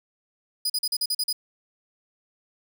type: tone bursts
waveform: sawtooth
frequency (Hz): 4960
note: D#8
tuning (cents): -6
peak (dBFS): -20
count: 8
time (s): 0.65-1.328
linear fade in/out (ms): 5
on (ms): 48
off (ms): 42
effects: none